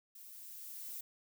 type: noise with level ramp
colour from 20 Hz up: violet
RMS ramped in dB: -54 to -44 dBFS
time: 0.15-1.01 s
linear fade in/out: 5 ms
effects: none